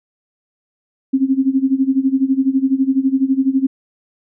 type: tone with tremolo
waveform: sine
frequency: 267 Hz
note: C4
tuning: 35 cents sharp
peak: -9 dBFS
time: 1.13-3.67 s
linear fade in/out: 10 ms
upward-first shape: sine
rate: 12 Hz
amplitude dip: 85%
effects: none